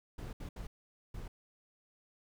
brown noise bursts at uneven times, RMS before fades -43 dBFS, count 4, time 0.18-0.33 / 0.4-0.49 / 0.56-0.67 / 1.14-1.28 s, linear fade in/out 5 ms, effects none

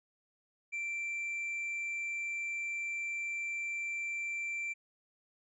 triangle tone, 2349 Hz, D7, in tune, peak -33 dBFS, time 0.72-4.74 s, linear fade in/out 20 ms, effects resampled to 24000 Hz

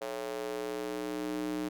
square tone with high-pass filter sweep, 61.2 Hz, B1, 15 cents flat, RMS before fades -36 dBFS, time 0.01-1.69 s, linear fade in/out 10 ms, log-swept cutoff 520 to 280 Hz, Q 3.3, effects none

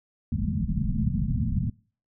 white low-pass noise, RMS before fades -26 dBFS, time 0.32-1.7 s, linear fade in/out 5 ms, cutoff 230 Hz, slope 96 dB/octave, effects noise-tail reverb RT60 0.4 s tail -23 dB re dry

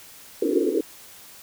white band-pass noise, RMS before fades -22 dBFS, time 0.42-0.81 s, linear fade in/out 5 ms, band 270 to 480 Hz, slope 96 dB/octave, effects white hiss -46 dBFS RMS until 1.42 s

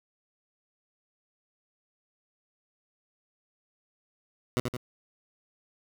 15% pulse tone with echo, 124.1 Hz, B2, 9 cents sharp, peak -18 dBFS, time 4.57-4.6 s, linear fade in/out 0 ms, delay 84 ms, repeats 2, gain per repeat -4 dB, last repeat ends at 4.768 s, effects none

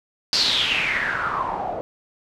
white noise with low-pass filter sweep, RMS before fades -23 dBFS, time 0.33-1.81 s, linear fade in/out 0 ms, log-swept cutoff 4900 to 600 Hz, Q 6.7, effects none

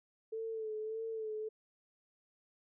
sine tone with vibrato, 440 Hz, A4, in tune, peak -37 dBFS, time 0.32-1.49 s, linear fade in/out 10 ms, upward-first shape sine, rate 1.7 Hz, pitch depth 40 cents each way, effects none

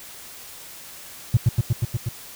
triangle tone with echo, 116.8 Hz, A#2, 4 cents sharp, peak -7 dBFS, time 1.34-1.37 s, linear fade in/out 5 ms, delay 120 ms, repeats 6, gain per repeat -2 dB, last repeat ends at 2.09 s, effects tanh soft clip ceiling -9 dBFS + white hiss -41 dBFS RMS until 2.35 s

